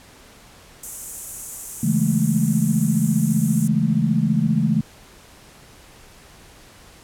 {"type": "high-pass noise", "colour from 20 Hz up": "pink", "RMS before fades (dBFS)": -32, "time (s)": [0.83, 3.68], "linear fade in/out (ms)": 5, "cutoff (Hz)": 6700, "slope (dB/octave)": 48}
{"type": "chord", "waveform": "sine", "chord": "A major seventh", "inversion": "first", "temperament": "equal with one note detuned", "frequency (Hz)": [138.59, 164.81, 207.7, 222.6], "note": ["C#3", "E3", "G#3", "A3"], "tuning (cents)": [0, 0, 0, 20], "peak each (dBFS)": [-23, -21, -22, -21], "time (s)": [1.83, 4.81], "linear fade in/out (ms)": 5}
{"effects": ["pink hiss -47 dBFS RMS until 7.03 s", "low-pass 12000 Hz 12 dB/octave"]}